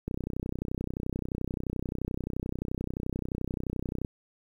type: click train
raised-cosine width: 3 ms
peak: -19 dBFS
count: 126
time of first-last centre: 0.08-4.048 s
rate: 31.5 Hz
effects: 9-bit